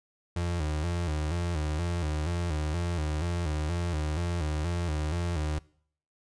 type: tone with vibrato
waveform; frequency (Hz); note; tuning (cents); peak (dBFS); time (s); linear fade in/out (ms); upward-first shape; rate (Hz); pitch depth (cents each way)
35% pulse; 81.3; E2; -23; -26; 0.36-5.59; 5; square; 2.1; 110
effects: noise-tail reverb RT60 0.6 s tail -23 dB re dry + resampled to 22050 Hz